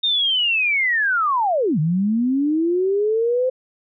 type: linear two-way sweep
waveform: sine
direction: down then up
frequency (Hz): 3700 to 146.83 to 520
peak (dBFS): -16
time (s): 0.03-3.5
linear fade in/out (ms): 10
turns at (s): 1.79
effects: none